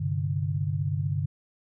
sine chord, G suspended fourth, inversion none, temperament equal, 98 / 130.81 / 146.83 Hz, G2 / C3 / D3, 0 / 0 / 0 cents, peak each -29 / -32 / -28 dBFS, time 0-1.26 s, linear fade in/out 10 ms, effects none

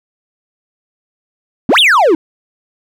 triangle exponential two-way sweep, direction up then down, 190 to 3851 to 294.4 Hz, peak -4 dBFS, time 1.69-2.15 s, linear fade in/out 2 ms, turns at 1.79 s, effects none

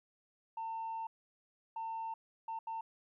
sine tone bursts at uneven times, 900 Hz, A5, 39 cents sharp, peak -36 dBFS, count 4, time 0.57-1.07 / 1.76-2.14 / 2.48-2.59 / 2.67-2.81 s, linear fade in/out 5 ms, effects tanh soft clip ceiling -35 dBFS + 13-bit

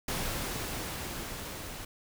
pink noise with level ramp, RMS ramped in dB -33 to -42 dBFS, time 0.08-1.85 s, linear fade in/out 5 ms, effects none

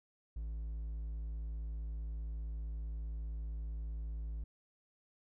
triangle tone with hard clipping, 55.3 Hz, A1, 9 cents sharp, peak -39 dBFS, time 0.36-4.44 s, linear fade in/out 5 ms, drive 6 dB, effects none

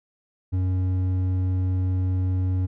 sine tone with hard clipping, 92.5 Hz, F#2, in tune, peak -22 dBFS, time 0.52-2.67 s, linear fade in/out 20 ms, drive 6 dB, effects none

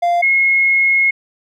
triangle / sine tone pair in turn, 695 / 2164 Hz, F5 / C#7, -9 / -42 cents, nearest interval octave + minor sixth, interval 1967 cents, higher second, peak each -10 dBFS, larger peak neither, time 0.02-0.22 / 0.22-1.11 s, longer second, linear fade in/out 10 ms, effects none

